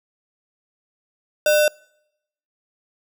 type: tone with sample-and-hold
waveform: sine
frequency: 602 Hz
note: D5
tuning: 43 cents sharp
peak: -13 dBFS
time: 1.46-1.68 s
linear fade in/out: 2 ms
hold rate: 2100 Hz
effects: noise-tail reverb RT60 0.8 s tail -26 dB re dry